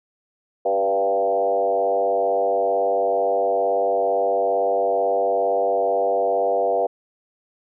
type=tone with frequency modulation; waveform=sine; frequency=587.3 Hz; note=D5; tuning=in tune; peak=-17 dBFS; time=0.65-6.87 s; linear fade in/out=10 ms; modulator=97.8 Hz; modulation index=1.7; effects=none